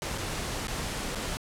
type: noise with dropouts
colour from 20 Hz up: pink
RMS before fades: -33 dBFS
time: 0.02-1.37 s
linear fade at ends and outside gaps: 0 ms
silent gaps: 0.177-0.181 / 0.671-0.682 / 1.149-1.156 s
effects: low-pass 10000 Hz 12 dB/octave